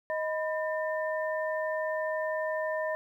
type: tone cluster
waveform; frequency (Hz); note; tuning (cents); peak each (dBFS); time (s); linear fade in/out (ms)
sine; 626 / 993 / 1803; D#5 / B5 / A6; +10 / +9 / +42; -30 / -37 / -36; 0.1-2.95; 0
effects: 11-bit